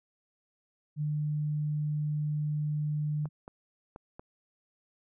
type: tone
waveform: sine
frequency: 150 Hz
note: D3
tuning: 37 cents sharp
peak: -28 dBFS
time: 0.96-3.29 s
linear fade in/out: 50 ms
type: clicks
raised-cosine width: 1 ms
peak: -30 dBFS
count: 4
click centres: 3.256 / 3.479 / 3.961 / 4.195 s
effects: none